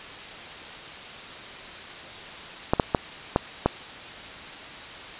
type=clicks; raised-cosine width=1 ms; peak=-4 dBFS; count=5; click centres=2.735 / 2.798 / 2.948 / 3.361 / 3.66 s; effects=white hiss -39 dBFS RMS until 5.19 s + resampled to 8000 Hz